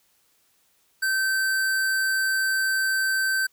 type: tone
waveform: square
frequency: 1548 Hz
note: G6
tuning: 22 cents flat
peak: -22 dBFS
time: 1.02-3.47 s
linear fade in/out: 10 ms
effects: white hiss -65 dBFS RMS until 3.52 s